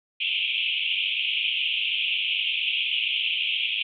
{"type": "band-pass noise", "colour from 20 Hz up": "white", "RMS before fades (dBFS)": -26, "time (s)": [0.2, 3.83], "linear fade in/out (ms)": 10, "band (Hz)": [2400, 3300], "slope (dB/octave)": 96, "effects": []}